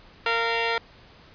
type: tone pair together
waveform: 10% pulse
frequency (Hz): 461.2 / 691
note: A#4 / F5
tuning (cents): -19 / -19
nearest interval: perfect fifth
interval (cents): 700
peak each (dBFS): -15 / -20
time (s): 0.26-0.78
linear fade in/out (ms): 2
effects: pink hiss -51 dBFS RMS until 1.34 s + resampled to 11025 Hz